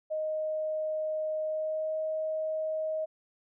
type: tone with pitch glide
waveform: sine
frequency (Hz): 622.3 to 628.4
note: D#5 to D#5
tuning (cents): 0 to +17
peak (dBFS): -29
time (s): 0.1-3.06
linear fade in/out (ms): 20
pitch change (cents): +17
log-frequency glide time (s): 1.44-1.97
effects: none